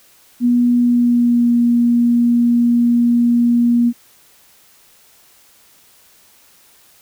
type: tone with pitch glide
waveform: sine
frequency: 242.4 to 238.2 Hz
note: B3 to A#3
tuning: -32 to +38 cents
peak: -10 dBFS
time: 0.4-3.93 s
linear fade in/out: 50 ms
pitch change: -30 cents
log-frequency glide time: 0.78-1.51 s
effects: white hiss -50 dBFS RMS until 7.01 s